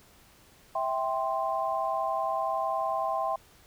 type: chord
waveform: sine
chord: C major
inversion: first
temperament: just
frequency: 654.1 / 784.9 / 1046.5 Hz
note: E5 / G5 / C6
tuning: -14 / +2 / 0 cents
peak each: -31 dBFS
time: 0.75-3.36 s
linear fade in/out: 5 ms
effects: pink hiss -58 dBFS RMS until 3.66 s